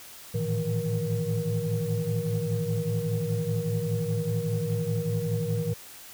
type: tone cluster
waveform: sine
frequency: 108.4 / 113.4 / 155.6 / 167 / 473.8 Hz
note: A2 / A#2 / D#3 / E3 / A#4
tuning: -25 / -47 / 0 / +23 / +28 cents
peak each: -31 dBFS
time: 0.34-5.74 s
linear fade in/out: 10 ms
effects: tanh soft clip ceiling -17 dBFS + white hiss -46 dBFS RMS until 6.13 s